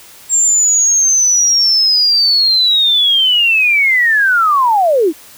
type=linear sweep; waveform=sine; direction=down; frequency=7459 to 284.1 Hz; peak=-8 dBFS; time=0.29-5.13 s; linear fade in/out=50 ms; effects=white hiss -39 dBFS RMS until 5.37 s